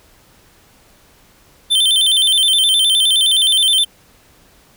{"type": "tone with vibrato", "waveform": "square", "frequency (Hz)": 3322, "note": "G#7", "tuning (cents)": 0, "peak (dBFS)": -11, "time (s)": [1.7, 3.85], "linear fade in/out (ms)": 20, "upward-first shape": "square", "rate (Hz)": 9.6, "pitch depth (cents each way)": 110, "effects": ["pink hiss -50 dBFS RMS until 4.76 s"]}